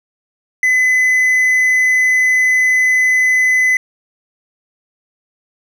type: tone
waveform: triangle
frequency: 2017 Hz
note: B6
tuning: 36 cents sharp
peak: -8 dBFS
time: 0.63-3.77 s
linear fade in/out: 2 ms
effects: none